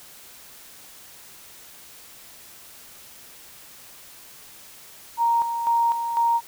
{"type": "tone with tremolo", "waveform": "sine", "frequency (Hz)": 932.3, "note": "A#5", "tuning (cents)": 0, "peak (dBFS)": -17, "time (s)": [5.17, 6.41], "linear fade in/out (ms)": 50, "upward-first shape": "square", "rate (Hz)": 2, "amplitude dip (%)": 55, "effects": ["white hiss -46 dBFS RMS until 6.47 s"]}